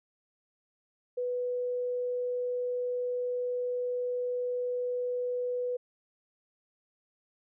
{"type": "tone", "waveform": "sine", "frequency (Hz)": 493.9, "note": "B4", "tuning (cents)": 0, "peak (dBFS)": -29, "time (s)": [1.17, 5.77], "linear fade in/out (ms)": 10, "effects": []}